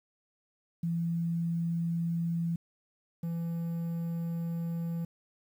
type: tone pair in turn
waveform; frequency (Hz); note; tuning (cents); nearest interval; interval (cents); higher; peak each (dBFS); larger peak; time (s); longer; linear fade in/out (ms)
sine / triangle; 168.3 / 167.7; E3 / E3; +36 / +30; unison; 6; first; -28 / -29; first; 0.83-2.56 / 3.23-5.05; second; 5
effects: 10-bit